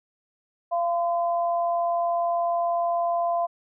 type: tone pair together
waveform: sine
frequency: 686.7 / 1023 Hz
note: F5 / C6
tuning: -29 / -39 cents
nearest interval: perfect fifth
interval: 690 cents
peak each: -22 / -30 dBFS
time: 0.71-3.47 s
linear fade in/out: 20 ms
effects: none